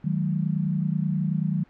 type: tone cluster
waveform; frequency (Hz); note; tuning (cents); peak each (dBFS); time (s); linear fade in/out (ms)
sine; 155.7 / 186.1 / 214.3; D#3 / F#3 / A3; +2 / +10 / -45; -25 / -26 / -32; 0.04-1.64; 10
effects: pink hiss -57 dBFS RMS until 1.69 s + low-pass 2000 Hz 12 dB/octave